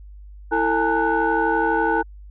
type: tone cluster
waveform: sine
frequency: 329.6 / 449.3 / 834 / 906 / 1484 Hz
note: E4 / A4 / G#5 / A#5 / F#6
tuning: 0 / +36 / +7 / -50 / +5 cents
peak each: -23 dBFS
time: 0.51-2.03 s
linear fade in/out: 20 ms
effects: tanh soft clip ceiling -8 dBFS + added 50 Hz sine -38 dBFS peak until 2.3 s